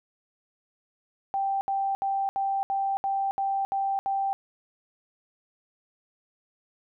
sine tone bursts, 784 Hz, G5, in tune, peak -24 dBFS, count 9, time 1.34-4.33 s, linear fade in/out 0 ms, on 270 ms, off 70 ms, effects none

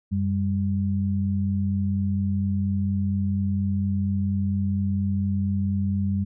sine tone pair together, 93.61 / 197.9 Hz, F#2 / G3, +21 / +17 cents, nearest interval octave + minor second, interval 1296 cents, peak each -24 dBFS, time 0.11-6.25 s, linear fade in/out 20 ms, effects none

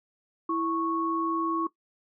sine tone pair together, 329.6 / 1104.8 Hz, E4 / C#6, 0 / -6 cents, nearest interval octave + major sixth, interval 2094 cents, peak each -28 dBFS, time 0.49-1.67 s, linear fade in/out 5 ms, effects noise-tail reverb RT60 0.1 s tail -17 dB re dry

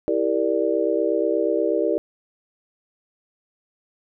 sine chord, E half-diminished seventh, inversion none, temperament equal with one note detuned, 329.6 / 397.9 / 466.2 / 587.3 Hz, E4 / G4 / Bb4 / D5, 0 / +26 / 0 / 0 cents, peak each -24 dBFS, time 0.08-1.98 s, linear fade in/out 0 ms, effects none

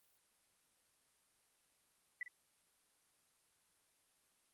sine tone with echo, 1975.5 Hz, B6, in tune, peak -39 dBFS, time 2.21-2.23 s, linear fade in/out 2 ms, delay 50 ms, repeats 1, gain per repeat -11 dB, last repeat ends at 2.28 s, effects white hiss -75 dBFS RMS until 4.53 s + Opus 32 kbps

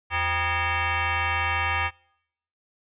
sine tone with frequency modulation, 520 Hz, C5, 11 cents flat, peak -22 dBFS, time 0.1-1.91 s, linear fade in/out 50 ms, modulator 437 Hz, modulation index 5.3, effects noise-tail reverb RT60 0.8 s tail -26 dB re dry + resampled to 8000 Hz

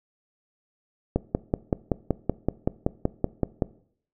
click train, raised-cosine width 2 ms, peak -8 dBFS, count 14, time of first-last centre 1.16-3.622 s, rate 5.28 Hz, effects noise-tail reverb RT60 0.6 s tail -20 dB re dry

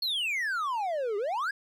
triangle exponential two-way sweep, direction down then up, 4400 to 392 to 1699 Hz, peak -26 dBFS, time 0.02-1.51 s, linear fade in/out 5 ms, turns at 1.17 s, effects none

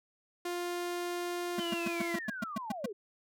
sawtooth tone with pitch glide, 351.1 to 340.5 Hz, F4 to F4, +9 to -44 cents, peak -30 dBFS, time 0.45-2.19 s, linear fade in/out 5 ms, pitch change -53 cents, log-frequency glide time 1.57-1.65 s
square tone bursts, 217.9 Hz, A3, 17 cents flat, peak -31 dBFS, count 10, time 1.58-2.86 s, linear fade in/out 5 ms, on 20 ms, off 120 ms
sine linear sweep, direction down, 3103 to 370 Hz, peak -38 dBFS, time 1.59-2.93 s, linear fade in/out 10 ms
effects none

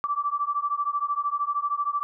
sine beating tone pair, 1156 / 1169 Hz, D6 / D6, -28 / -8 cents, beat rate 13 Hz, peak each -27 dBFS, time 0.04-2.03 s, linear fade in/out 0 ms, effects none

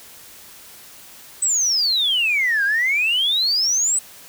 sine exponential two-way sweep, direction down then up, 8180 to 1568 to 8180 Hz, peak -15 dBFS, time 1.42-3.99 s, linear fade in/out 5 ms, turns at 2.64 s, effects tanh soft clip ceiling -12 dBFS + white hiss -43 dBFS RMS until 4.28 s

